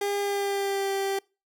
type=tone with pitch glide; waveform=30% pulse; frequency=404.1 to 391.7 Hz; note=G#4 to G4; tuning=-47 to -1 cents; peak=-23 dBFS; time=0.01-1.19 s; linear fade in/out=5 ms; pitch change=-54 cents; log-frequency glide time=0.2-0.91 s; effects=noise-tail reverb RT60 0.3 s tail -25 dB re dry